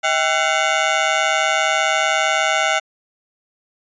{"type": "ring-modulated tone", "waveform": "15% pulse", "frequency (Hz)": 713, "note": "F5", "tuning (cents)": 36, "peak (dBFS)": -6, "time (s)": [0.03, 2.8], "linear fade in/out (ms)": 20, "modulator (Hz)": 74.2, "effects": ["resampled to 16000 Hz"]}